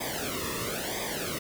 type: noise with flanger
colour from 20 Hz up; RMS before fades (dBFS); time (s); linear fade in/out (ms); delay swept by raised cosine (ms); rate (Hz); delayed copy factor
pink; -33; 0-1.39; 10; 0.71 to 1.33; 1; -0.9
effects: none